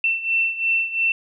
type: beating tone pair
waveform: sine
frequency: 2687 / 2689.9 Hz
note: E7 / E7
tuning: +33 / +34 cents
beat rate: 2.9 Hz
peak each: -20 / -24 dBFS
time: 0.04-1.12 s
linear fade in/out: 2 ms
effects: none